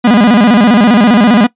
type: tone with vibrato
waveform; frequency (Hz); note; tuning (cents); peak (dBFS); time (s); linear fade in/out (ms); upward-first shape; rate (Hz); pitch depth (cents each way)
45% pulse; 223.1; A3; +24; -4; 0.04-1.47; 10; square; 15; 160
effects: noise-tail reverb RT60 0.1 s tail -20 dB re dry + resampled to 8000 Hz

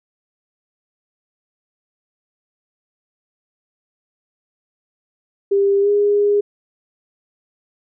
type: tone with pitch glide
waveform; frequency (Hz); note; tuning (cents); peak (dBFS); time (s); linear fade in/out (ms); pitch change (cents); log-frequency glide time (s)
sine; 397.9 to 410; G4 to G#4; +26 to -22; -12; 5.51-6.41; 10; +52; 5.81-5.89
effects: none

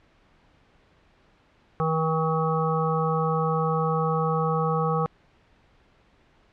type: harmonic tone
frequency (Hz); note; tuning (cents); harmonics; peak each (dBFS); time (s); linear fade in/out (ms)
160; D#3; +49; 1 / 3 / 5 / 7 / 8; -25 / -27 / -30 / -29 / -31; 1.8-5.06; 0
effects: pink hiss -60 dBFS RMS until 6.52 s + low-pass 3000 Hz 12 dB/octave

